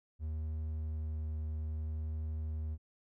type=tone with vibrato; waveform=triangle; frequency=77.78 Hz; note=D#2; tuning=in tune; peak=-33 dBFS; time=0.19-2.78 s; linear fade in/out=50 ms; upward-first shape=triangle; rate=0.61 Hz; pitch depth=8 cents each way; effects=none